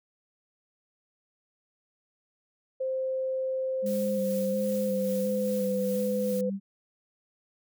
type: tone with pitch glide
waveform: sine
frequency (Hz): 523.3 to 504.9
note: C5 to B4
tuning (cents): 0 to +38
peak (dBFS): -27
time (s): 2.8-6.5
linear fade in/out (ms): 10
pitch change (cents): -62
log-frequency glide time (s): 4.49-5.9
type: tone with vibrato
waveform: sine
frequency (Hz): 200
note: G3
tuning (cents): +35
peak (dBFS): -29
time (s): 3.82-6.6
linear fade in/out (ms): 50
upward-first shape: square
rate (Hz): 1.4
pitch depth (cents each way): 32
type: noise with tremolo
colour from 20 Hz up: blue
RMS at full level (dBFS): -42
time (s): 3.86-6.41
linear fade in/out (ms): 2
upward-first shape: sine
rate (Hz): 2.5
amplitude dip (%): 40
effects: none